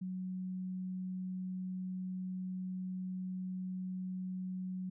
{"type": "tone", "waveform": "sine", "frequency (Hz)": 185, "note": "F#3", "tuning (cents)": 0, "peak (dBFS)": -37, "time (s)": [0.01, 4.9], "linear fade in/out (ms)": 10, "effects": []}